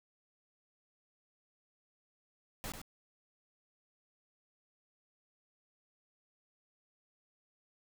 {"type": "noise with echo", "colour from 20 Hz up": "pink", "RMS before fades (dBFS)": -41, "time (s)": [2.64, 2.72], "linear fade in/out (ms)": 0, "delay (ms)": 96, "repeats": 1, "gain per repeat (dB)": -7, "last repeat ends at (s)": 2.816, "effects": []}